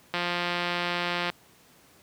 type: click train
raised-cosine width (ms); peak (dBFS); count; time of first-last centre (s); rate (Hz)
0.3; -12; 204; 0.14-1.3; 175
effects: pink hiss -57 dBFS RMS until 2.02 s + high-pass 100 Hz 12 dB/octave